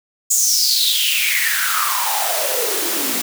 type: noise with high-pass filter sweep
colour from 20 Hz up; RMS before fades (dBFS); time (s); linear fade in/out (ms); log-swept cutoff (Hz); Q
white; -18; 0.3-3.22; 10; 7300 to 230; 7.3
effects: none